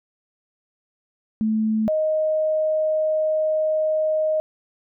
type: tone pair in turn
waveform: sine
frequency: 218.3 / 623.2 Hz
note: A3 / D#5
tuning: -13 / +3 cents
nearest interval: octave + tritone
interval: 1816 cents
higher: second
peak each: -18 dBFS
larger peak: neither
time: 1.41-1.88 / 1.88-4.4 s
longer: second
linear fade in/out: 0 ms
effects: none